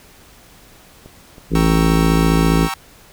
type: click train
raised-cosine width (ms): 2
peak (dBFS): -25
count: 5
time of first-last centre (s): 1.06-2.346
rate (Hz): 3.11
type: harmonic tone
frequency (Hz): 54.9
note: A1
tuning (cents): -3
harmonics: 1 / 3 / 4 / 5 / 6 / 7 / 8 / 9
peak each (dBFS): -18 / -15 / -25 / -19 / -24 / -24 / -25 / -31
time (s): 1.5-2.69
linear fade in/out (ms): 50
type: chord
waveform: sawtooth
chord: G diminished seventh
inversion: none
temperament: equal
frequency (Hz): 784 / 932.3 / 1108.7 / 1318.5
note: G5 / Bb5 / Db6 / Fb6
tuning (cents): 0 / 0 / 0 / 0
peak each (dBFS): -24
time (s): 1.55-2.74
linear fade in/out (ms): 2
effects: pink hiss -46 dBFS RMS until 3.12 s